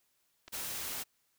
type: clicks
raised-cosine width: 0.2 ms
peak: -32 dBFS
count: 2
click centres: 0.479 / 0.482 s
type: noise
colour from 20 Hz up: white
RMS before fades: -39 dBFS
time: 0.52-1.04 s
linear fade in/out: 20 ms
effects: white hiss -75 dBFS RMS until 1.38 s